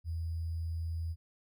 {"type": "tone with sample-and-hold", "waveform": "sine", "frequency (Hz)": 82.4, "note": "E2", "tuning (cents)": 0, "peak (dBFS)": -33, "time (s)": [0.04, 1.16], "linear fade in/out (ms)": 50, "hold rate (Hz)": 4900, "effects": []}